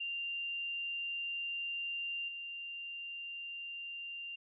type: tone with level steps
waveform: sine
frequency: 2784 Hz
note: F7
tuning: 6 cents flat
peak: -36 / -41 dBFS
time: 0-4.36 s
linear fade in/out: 10 ms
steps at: 2.28 s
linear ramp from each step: 5 ms
effects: none